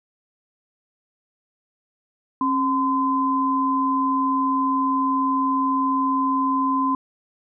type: tone pair together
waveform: sine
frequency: 270 / 1024.4 Hz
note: C#4 / C6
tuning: -45 / -37 cents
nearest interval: octave + major seventh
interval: 2308 cents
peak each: -22 / -20 dBFS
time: 2.41-6.95 s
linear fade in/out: 2 ms
effects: none